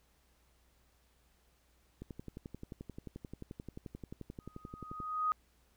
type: click train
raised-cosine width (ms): 3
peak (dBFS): -31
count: 35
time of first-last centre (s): 2.02-5.002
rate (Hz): 11.4
type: tone with exponential growth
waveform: sine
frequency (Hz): 1249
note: D#6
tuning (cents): +6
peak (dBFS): -27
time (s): 4.4-5.32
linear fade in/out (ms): 0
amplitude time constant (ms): 200
effects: added 60 Hz sine -70 dBFS peak until 5.76 s + pink hiss -72 dBFS RMS until 5.76 s